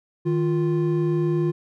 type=tone pair together; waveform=triangle; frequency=155.56 / 349.2 Hz; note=D#3 / F4; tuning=0 / 0 cents; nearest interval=octave + major second; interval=1400 cents; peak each=-20 dBFS; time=0.25-1.52 s; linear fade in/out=20 ms; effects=none